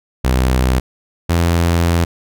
sawtooth tone pair in turn, 63.7 / 85.03 Hz, C2 / F2, -46 / -46 cents, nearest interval perfect fourth, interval 500 cents, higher second, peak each -8 dBFS, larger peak neither, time 0.24-0.8 / 1.29-2.05 s, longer second, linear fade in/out 10 ms, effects none

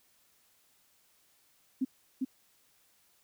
sine tone with echo, 261.6 Hz, C4, in tune, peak -26 dBFS, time 1.81-1.85 s, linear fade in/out 10 ms, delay 400 ms, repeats 1, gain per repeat -2 dB, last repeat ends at 2.25 s, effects white hiss -68 dBFS RMS until 3.23 s

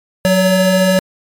square tone pair together, 184.68 / 568 Hz, F#3 / C#5, -3 / +42 cents, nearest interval octave + perfect fifth, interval 1945 cents, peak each -13 dBFS, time 0.25-0.99 s, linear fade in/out 0 ms, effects MP3 64 kbps

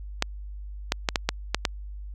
clicks, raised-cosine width 0.2 ms, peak -4 dBFS, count 7, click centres 0.224 / 0.921 / 1.088 / 1.158 / 1.29 / 1.546 / 1.652 s, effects added 50 Hz sine -35 dBFS peak until 2.14 s

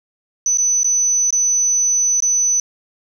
sine tone with dropouts, 6000 Hz, F#8, 23 cents sharp, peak -12 dBFS, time 0.46-2.6 s, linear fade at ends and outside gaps 2 ms, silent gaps 0.574-0.583 / 0.833-0.844 / 1.306-1.326 / 2.204-2.223 s, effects tanh soft clip ceiling -9 dBFS + 7-bit

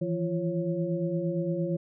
sine tone cluster, 161.4 / 170.1 / 343.4 / 548 Hz, E3 / F3 / F4 / C#5, -36 / -45 / -29 / -20 cents, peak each -34 / -30 / -32 / -33 dBFS, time 0.01-1.77 s, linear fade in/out 10 ms, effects none

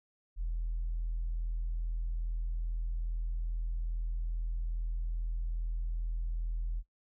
sine tone, 41.2 Hz, E1, in tune, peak -30 dBFS, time 0.36-6.83 s, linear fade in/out 50 ms, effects noise-tail reverb RT60 0.1 s tail -19 dB re dry + tanh soft clip ceiling -28 dBFS

